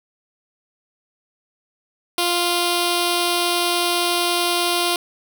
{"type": "tone with notch filter", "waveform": "5% pulse", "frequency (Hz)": 349.2, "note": "F4", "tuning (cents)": 0, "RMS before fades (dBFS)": -20, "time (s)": [2.18, 4.96], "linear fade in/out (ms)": 2, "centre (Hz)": 1800, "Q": 1.2, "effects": []}